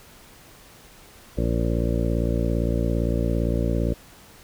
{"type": "harmonic tone", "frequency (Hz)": 57.6, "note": "A#1", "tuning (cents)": -20, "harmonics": [1, 2, 3, 4, 5, 6, 8, 9, 10], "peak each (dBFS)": [-24, -27, -29, -30, -31, -32, -33, -34, -34], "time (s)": [1.37, 3.94], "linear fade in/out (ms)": 10, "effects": ["pink hiss -49 dBFS RMS until 4.43 s"]}